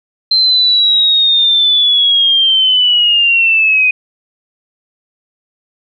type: linear sweep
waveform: sine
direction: down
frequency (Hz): 4129 to 2489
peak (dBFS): -7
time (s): 0.31-3.91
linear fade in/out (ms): 5
effects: none